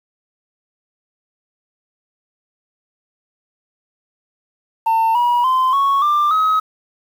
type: tone with pitch steps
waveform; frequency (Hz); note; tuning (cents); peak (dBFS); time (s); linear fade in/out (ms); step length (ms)
sine; 900 / 964.6 / 1033.8 / 1108 / 1187.6 / 1272.8; A5 / B5 / C6 / C#6 / D6 / D#6; +39 / -41 / -21 / -1 / +19 / +39; -10; 4.86-6.6; 10; 290
effects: tanh soft clip ceiling -11 dBFS + 7-bit